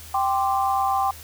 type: chord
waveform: sine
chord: G suspended fourth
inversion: none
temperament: equal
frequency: 784 / 1046.5 / 1174.7 Hz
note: G5 / C6 / D6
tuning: 0 / 0 / 0 cents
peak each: -21 / -25 / -27 dBFS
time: 0.14-1.11 s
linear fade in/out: 5 ms
effects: added 79 Hz sine -43 dBFS peak until 1.23 s + white hiss -43 dBFS RMS until 1.23 s